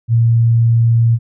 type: tone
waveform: sine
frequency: 115.9 Hz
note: A#2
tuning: 10 cents flat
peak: -8 dBFS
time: 0.08-1.19 s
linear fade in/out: 50 ms
effects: none